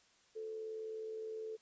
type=tone with amplitude modulation; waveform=sine; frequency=439.2 Hz; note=A4; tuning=3 cents flat; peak=-39 dBFS; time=0.35-1.57 s; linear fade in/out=20 ms; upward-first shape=sine; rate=79.3 Hz; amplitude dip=40%; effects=white hiss -69 dBFS RMS until 1.61 s + resampled to 16000 Hz